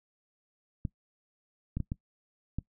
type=clicks; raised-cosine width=5 ms; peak=-20 dBFS; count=5; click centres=0.852 / 1.77 / 1.803 / 1.919 / 2.586 s; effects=noise-tail reverb RT60 0.1 s tail -21 dB re dry